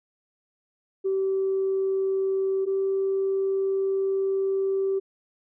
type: tone pair in turn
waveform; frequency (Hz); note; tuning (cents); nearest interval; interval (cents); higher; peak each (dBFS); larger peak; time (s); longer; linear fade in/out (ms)
sine; 385.2 / 387.7; G4 / G4; -30 / -19; unison; 11; second; -21; neither; 1.04-2.66 / 2.66-5; second; 20
effects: tanh soft clip ceiling -17 dBFS